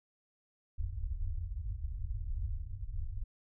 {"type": "low-pass noise", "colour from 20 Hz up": "pink", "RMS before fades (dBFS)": -37, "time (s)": [0.78, 3.24], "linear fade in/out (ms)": 10, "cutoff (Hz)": 100, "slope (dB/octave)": 48, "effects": []}